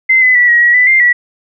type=tone with pitch steps; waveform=sine; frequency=2068 / 2016 / 1954 / 1901 / 1916 / 1991 / 2099 / 1941 Hz; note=C7 / B6 / B6 / A#6 / A#6 / B6 / C7 / B6; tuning=-21 / +35 / -19 / +33 / +47 / +14 / +5 / -31 cents; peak=-5 dBFS; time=0.09-1.13 s; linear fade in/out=10 ms; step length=130 ms; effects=none